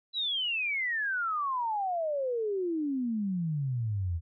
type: exponential sweep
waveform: sine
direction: down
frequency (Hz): 4000 to 79.8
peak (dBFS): -28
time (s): 0.13-4.21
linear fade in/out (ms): 50
effects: none